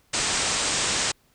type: low-pass noise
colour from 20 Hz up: white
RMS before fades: -25 dBFS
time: 0.13-1.12 s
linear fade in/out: 10 ms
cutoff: 8700 Hz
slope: 96 dB/octave
effects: pink hiss -63 dBFS RMS until 1.34 s